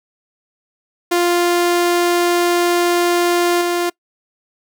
sawtooth tone with level steps, 349.2 Hz, F4, in tune, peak -9 / -12 dBFS, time 1.11-3.9 s, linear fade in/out 10 ms, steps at 3.61 s, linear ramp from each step 5 ms, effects noise-tail reverb RT60 0.1 s tail -24 dB re dry

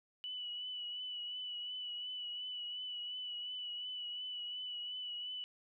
sine tone with vibrato, 2960 Hz, F#7, in tune, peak -40 dBFS, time 0.24-5.44 s, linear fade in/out 0 ms, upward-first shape triangle, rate 2.8 Hz, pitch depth 34 cents each way, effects none

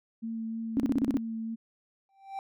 sine tone with vibrato, 225.3 Hz, A3, 41 cents sharp, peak -32 dBFS, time 0.22-1.56 s, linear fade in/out 20 ms, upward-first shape sine, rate 3.2 Hz, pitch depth 12 cents each way
sine tone bursts, 272.8 Hz, C#4, 28 cents flat, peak -22 dBFS, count 7, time 0.77-1.17 s, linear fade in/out 0 ms, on 28 ms, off 34 ms
triangle tone with exponential growth, 781 Hz, G5, 7 cents flat, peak -29 dBFS, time 2.09-2.39 s, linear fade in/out 1 ms, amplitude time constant 65 ms
effects none

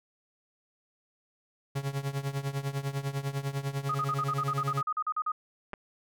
45% pulse tone with tremolo, 138.59 Hz, C#3, in tune, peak -27 dBFS, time 1.75-4.82 s, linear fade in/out 10 ms, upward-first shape triangle, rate 10 Hz, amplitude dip 90%
sine tone bursts, 1244.5 Hz, D#6, in tune, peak -27 dBFS, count 15, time 3.89-5.319 s, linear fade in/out 5 ms, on 57 ms, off 41 ms
clicks, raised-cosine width 0.5 ms, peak -23 dBFS, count 2, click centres 5.733 / 5.738 s
effects none

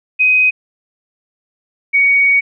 sine tone pair in turn, 2512 / 2242 Hz, D#7 / C#7, +16 / +19 cents, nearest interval major second, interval 197 cents, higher first, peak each -8 dBFS, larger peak neither, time 0.19-0.51 / 1.93-2.41 s, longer second, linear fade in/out 20 ms, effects none

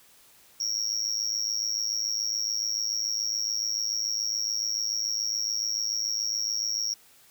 triangle tone with amplitude modulation, 5590 Hz, F8, 1 cent sharp, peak -21 dBFS, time 0.6-6.94 s, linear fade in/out 5 ms, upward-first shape sine, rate 107 Hz, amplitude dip 100%, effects white hiss -57 dBFS RMS until 7.3 s

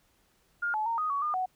sine tone with pitch steps, 1414 / 860 / 921 / 1245 / 1125 / 1213 / 743 Hz, F6 / A5 / A#5 / D#6 / C#6 / D#6 / F#5, +21 / -40 / -21 / +1 / +25 / -44 / +7 cents, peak -27 dBFS, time 0.62-1.46 s, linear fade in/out 10 ms, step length 120 ms, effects pink hiss -68 dBFS RMS until 1.55 s

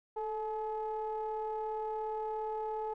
triangle ring-modulated tone, 209.8 Hz, G#3, 18 cents sharp, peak -29 dBFS, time 0.16-2.94 s, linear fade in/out 10 ms, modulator 648 Hz, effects none

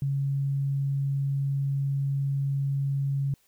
sine tone, 138.59 Hz, C#3, in tune, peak -24 dBFS, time 0.02-3.34 s, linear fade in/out 2 ms, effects white hiss -66 dBFS RMS until 3.47 s

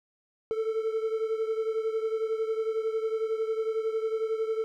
triangle beating tone pair, 440.8 / 451.8 Hz, A4 / A4, +3 / +46 cents, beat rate 11 Hz, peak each -26 / -31 dBFS, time 0.51-4.64 s, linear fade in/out 0 ms, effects none

